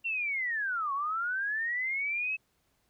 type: linear two-way sweep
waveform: sine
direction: down then up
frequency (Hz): 2758 to 1081 to 2608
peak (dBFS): -29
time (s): 0.04-2.37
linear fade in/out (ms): 20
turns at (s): 0.93
effects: pink hiss -73 dBFS RMS until 2.89 s